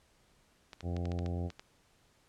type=clicks; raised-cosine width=0.2 ms; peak=-28 dBFS; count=9; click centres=0.732 / 0.807 / 0.966 / 1.055 / 1.118 / 1.19 / 1.262 / 1.503 / 1.595 s
type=harmonic tone; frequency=87.31 Hz; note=F2; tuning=in tune; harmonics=1 / 2 / 3 / 4 / 5 / 6 / 7 / 8 / 9; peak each=-34 / -40 / -44 / -46 / -48 / -50 / -51 / -52 / -53 dBFS; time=0.82-1.51 s; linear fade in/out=50 ms
effects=pink hiss -68 dBFS RMS until 2.28 s + low-pass 10000 Hz 12 dB/octave